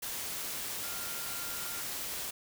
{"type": "tone in noise", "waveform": "sine", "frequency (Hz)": 1397, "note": "F6", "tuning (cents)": 0, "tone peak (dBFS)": -47, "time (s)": [0.83, 1.82], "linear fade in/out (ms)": 10, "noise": "white", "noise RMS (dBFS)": -38, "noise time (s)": [0.02, 2.31], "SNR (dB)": -12, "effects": []}